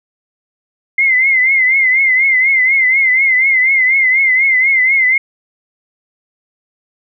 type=tone with vibrato; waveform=sine; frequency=2090 Hz; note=C7; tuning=2 cents flat; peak=-8 dBFS; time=0.98-5.18 s; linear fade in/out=5 ms; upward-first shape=triangle; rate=4.1 Hz; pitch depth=92 cents each way; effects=none